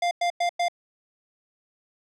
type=tone bursts; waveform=square; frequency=698.5 Hz; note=F5; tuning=in tune; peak=-22 dBFS; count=4; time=0.02-0.684 s; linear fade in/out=5 ms; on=91 ms; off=100 ms; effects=low-pass 6000 Hz 12 dB/octave